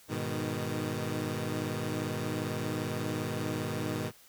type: tone cluster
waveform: 15% pulse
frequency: 102.6 / 122.7 / 155.2 Hz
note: G#2 / B2 / D#3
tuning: -21 / -11 / -4 cents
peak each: -30 dBFS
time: 0.08-4.12 s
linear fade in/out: 50 ms
effects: white hiss -58 dBFS RMS until 4.28 s